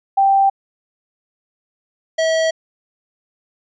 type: tone pair in turn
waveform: sine / square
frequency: 784 / 645.4 Hz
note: G5 / E5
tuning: 0 / -37 cents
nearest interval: minor third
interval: 337 cents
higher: first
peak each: -10 / -15 dBFS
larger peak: first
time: 0.17-0.5 / 2.18-2.51 s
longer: neither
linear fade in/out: 10 ms
effects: resampled to 16000 Hz

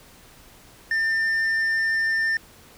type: tone with tanh clipping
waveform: sine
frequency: 1797 Hz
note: A6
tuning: 36 cents sharp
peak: -21 dBFS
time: 0.91-2.37 s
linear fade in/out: 2 ms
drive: 5 dB
effects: pink hiss -50 dBFS RMS until 2.77 s

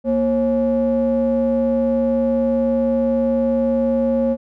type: ring-modulated tone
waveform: triangle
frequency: 152.6 Hz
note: D#3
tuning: 33 cents flat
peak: -10 dBFS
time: 0.04-4.37 s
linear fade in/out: 50 ms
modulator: 388 Hz
effects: none

